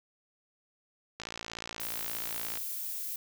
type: click train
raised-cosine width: 0.2 ms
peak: -21 dBFS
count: 79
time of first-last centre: 1.2-2.573 s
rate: 56.8 Hz
type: noise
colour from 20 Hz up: violet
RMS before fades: -37 dBFS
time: 1.8-3.16 s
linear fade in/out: 2 ms
effects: none